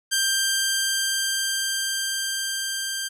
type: tone with level ramp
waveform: 10% pulse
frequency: 1581 Hz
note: G6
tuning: 14 cents sharp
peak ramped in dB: -11 to -18 dBFS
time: 0.11-3.09 s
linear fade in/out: 20 ms
effects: none